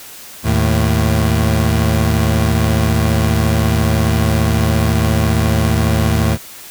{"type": "tone pair together", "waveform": "25% pulse", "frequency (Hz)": [77.78, 109.39], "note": ["D#2", "A2"], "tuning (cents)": [0, -10], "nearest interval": "tritone", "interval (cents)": 590, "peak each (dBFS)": -11, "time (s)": [0.43, 6.38], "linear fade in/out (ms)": 50, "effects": ["white hiss -35 dBFS RMS until 6.7 s"]}